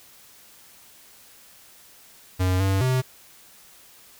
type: tone with pitch steps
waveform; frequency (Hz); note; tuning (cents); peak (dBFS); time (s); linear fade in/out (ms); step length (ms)
square; 92.3 / 96.5 / 128.8; F#2 / G2 / C3; -4 / -27 / -27; -20; 2.39-3.02; 20; 210
effects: white hiss -51 dBFS RMS until 4.19 s